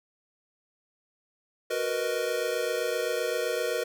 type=chord; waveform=square; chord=B major seventh; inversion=second; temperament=equal; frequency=370 / 466.2 / 493.9 / 622.3 Hz; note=F#4 / A#4 / B4 / D#5; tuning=0 / 0 / 0 / 0 cents; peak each=-37 / -32 / -32 / -34 dBFS; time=1.7-3.84 s; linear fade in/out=10 ms; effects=none